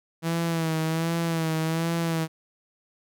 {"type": "tone with vibrato", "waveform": "sawtooth", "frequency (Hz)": 163.5, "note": "E3", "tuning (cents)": -14, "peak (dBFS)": -20, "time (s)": [0.22, 2.28], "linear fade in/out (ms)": 50, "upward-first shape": "sine", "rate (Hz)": 1.3, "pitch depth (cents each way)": 46, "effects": []}